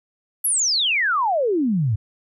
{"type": "exponential sweep", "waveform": "sine", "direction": "down", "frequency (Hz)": [11840, 98], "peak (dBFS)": -17, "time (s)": [0.44, 1.96], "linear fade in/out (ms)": 10, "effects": []}